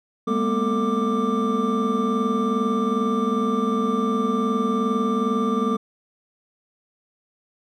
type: tone cluster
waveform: triangle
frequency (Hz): 203.4 / 226 / 245.6 / 446.3 / 1181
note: G#3 / A3 / B3 / A4 / D6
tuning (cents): -36 / +47 / -9 / +25 / +9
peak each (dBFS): -24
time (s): 0.27-5.77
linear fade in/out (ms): 10
effects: none